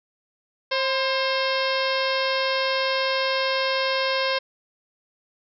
harmonic tone with a mistuned harmonic, 533 Hz, C5, 32 cents sharp, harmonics 1 / 2 / 3 / 4 / 5 / 6 / 7 / 8 / 9 / 10, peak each -25 / -28 / -30 / -31 / -32 / -33 / -33 / -34 / -35 / -35 dBFS, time 0.71-4.39 s, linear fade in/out 10 ms, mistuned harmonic 2, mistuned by -50 cents, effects none

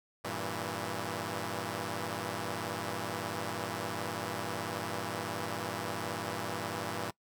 5% pulse chord, E diminished, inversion first, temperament equal, 98 / 116.54 / 164.81 Hz, G2 / Bb2 / E3, 0 / 0 / 0 cents, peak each -28 dBFS, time 0.24-7.11 s, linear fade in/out 10 ms, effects noise-tail reverb RT60 0.1 s tail -22 dB re dry

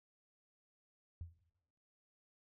sine tone with exponential decay, 85.2 Hz, F2, 42 cents flat, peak -40 dBFS, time 1.21-1.39 s, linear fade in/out 0 ms, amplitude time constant 39 ms, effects noise-tail reverb RT60 0.9 s tail -17 dB re dry

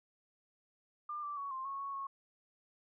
sine tone with pitch steps, 1198 / 1169 / 1118 / 1052 / 1100 / 1109 / 1097 Hz, D6 / D6 / C#6 / C6 / C#6 / C#6 / C#6, +34 / -8 / +14 / +9 / -14 / 0 / -18 cents, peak -38 dBFS, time 1.09-2.07 s, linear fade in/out 5 ms, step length 140 ms, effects none

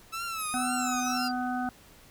sawtooth tone with vibrato, 1307 Hz, E6, 15 cents flat, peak -29 dBFS, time 0.12-1.29 s, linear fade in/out 20 ms, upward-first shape triangle, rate 2 Hz, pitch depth 110 cents each way
sine exponential sweep, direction down, 11560 to 4654 Hz, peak -35 dBFS, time 0.38-1.32 s, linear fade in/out 20 ms
harmonic tone, 250 Hz, B3, 21 cents sharp, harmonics 1 / 3 / 5 / 6, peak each -31 / -32 / -40 / -38 dBFS, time 0.54-1.69 s, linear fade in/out 0 ms
effects pink hiss -55 dBFS RMS until 2.1 s

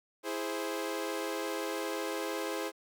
sawtooth chord, E augmented, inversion none, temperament equal, 329.6 / 415.3 / 523.3 Hz, E4 / G#4 / B#4, 0 / 0 / 0 cents, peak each -34 dBFS, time 0.23-2.72 s, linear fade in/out 50 ms, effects 11-bit

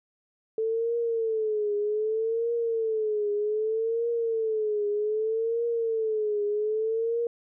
sine tone with vibrato, 440 Hz, A4, in tune, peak -24 dBFS, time 0.58-7.27 s, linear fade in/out 2 ms, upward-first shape triangle, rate 0.64 Hz, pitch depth 120 cents each way, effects none

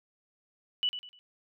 sine tone with echo, 2960 Hz, F#7, in tune, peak -25 dBFS, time 0.83-0.89 s, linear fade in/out 0 ms, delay 100 ms, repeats 3, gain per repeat -10 dB, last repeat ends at 1.19 s, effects none

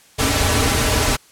pink noise with comb filter, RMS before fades -17 dBFS, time 0.18-1.17 s, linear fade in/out 20 ms, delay 5.6 ms, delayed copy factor -0.75, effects white hiss -50 dBFS RMS until 1.31 s + low-pass 11000 Hz 12 dB/octave

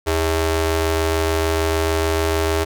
sawtooth ring-modulated tone, 241.3 Hz, B3, 40 cents flat, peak -10 dBFS, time 0.06-2.65 s, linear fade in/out 20 ms, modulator 164 Hz, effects none

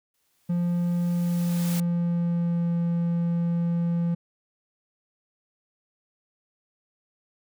white noise with exponential growth, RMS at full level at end -34 dBFS, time 0.14-1.8 s, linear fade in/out 2 ms, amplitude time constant 360 ms
triangle tone with pitch glide, 174.1 to 170.52 Hz, F3 to F3, -5 to -41 cents, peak -20 dBFS, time 0.49-4.15 s, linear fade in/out 10 ms, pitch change -36 cents, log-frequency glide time 1.07-2.76 s
effects none

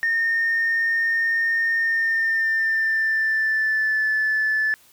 sine tone with pitch glide, 1829 to 1741.4 Hz, A#6 to A6, -33 to -18 cents, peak -17 dBFS, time 0.03-4.74 s, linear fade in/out 0 ms, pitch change -85 cents, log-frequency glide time 1.74-4.07 s, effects tanh soft clip ceiling -15 dBFS + white hiss -54 dBFS RMS until 4.92 s

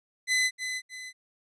sawtooth tone with echo, 2018 Hz, B6, 37 cents sharp, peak -19 dBFS, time 0.27-0.51 s, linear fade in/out 50 ms, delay 310 ms, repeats 2, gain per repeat -8 dB, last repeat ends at 1.13 s, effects resampled to 22050 Hz

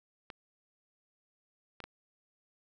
clicks, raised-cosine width 0.3 ms, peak -27 dBFS, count 3, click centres 0.302 / 1.803 / 1.84 s, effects none

